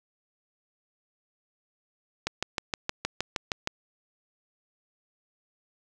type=click train; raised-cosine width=0.2 ms; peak=-10 dBFS; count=10; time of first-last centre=2.27-3.674 s; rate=6.41 Hz; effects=none